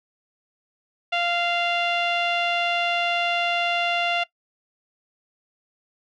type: tone with low-pass filter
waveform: sawtooth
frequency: 694 Hz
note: F5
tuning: 11 cents flat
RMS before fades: -23 dBFS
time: 1.12-4.24 s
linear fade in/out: 10 ms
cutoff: 3000 Hz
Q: 5
effects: noise-tail reverb RT60 0.1 s tail -20 dB re dry